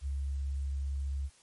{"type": "tone", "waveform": "sine", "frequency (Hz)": 69.1, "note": "C#2", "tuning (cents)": -5, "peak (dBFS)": -31, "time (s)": [0.01, 1.3], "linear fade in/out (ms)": 50, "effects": ["white hiss -62 dBFS RMS until 1.42 s", "MP3 48 kbps"]}